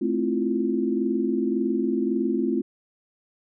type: chord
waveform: sine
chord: F major seventh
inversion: first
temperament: just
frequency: 218.3 / 261.9 / 327.4 / 349.2 Hz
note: A3 / C4 / E4 / F4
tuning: -13 / +2 / -12 / 0 cents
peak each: -27 / -26 / -29 / -26 dBFS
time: 0.01-2.62 s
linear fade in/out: 10 ms
effects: none